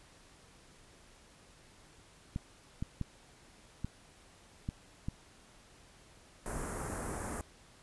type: clicks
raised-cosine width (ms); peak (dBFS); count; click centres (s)
5; -23; 6; 2.361 / 2.825 / 3.013 / 3.846 / 4.689 / 5.085
type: band-stop noise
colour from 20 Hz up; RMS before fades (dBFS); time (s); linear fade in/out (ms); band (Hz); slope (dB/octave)
pink; -39; 6.46-7.41; 0; 1700 to 7800; 24
effects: pink hiss -60 dBFS RMS until 7.82 s + resampled to 24000 Hz